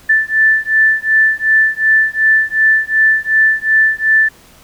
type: beating tone pair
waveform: sine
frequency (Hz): 1760 / 1762.7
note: A6 / A6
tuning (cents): 0 / +3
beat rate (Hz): 2.7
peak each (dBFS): -12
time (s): 0.09-4.29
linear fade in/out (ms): 10
effects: pink hiss -44 dBFS RMS until 4.63 s